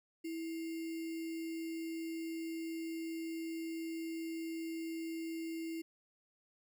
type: tone with sample-and-hold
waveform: sine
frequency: 327.3 Hz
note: E4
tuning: 12 cents flat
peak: -38 dBFS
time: 0.24-5.82 s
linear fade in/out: 10 ms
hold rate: 2450 Hz
effects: none